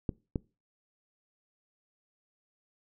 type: clicks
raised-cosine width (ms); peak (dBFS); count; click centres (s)
3; -17; 2; 0.092 / 0.358
effects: noise-tail reverb RT60 0.3 s tail -23 dB re dry